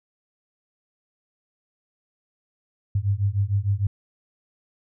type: beating tone pair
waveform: sine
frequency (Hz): 96.9 / 103.5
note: G2 / G#2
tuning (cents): -20 / -5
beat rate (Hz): 6.6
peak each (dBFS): -23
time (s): 2.95-3.87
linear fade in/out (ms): 5
effects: none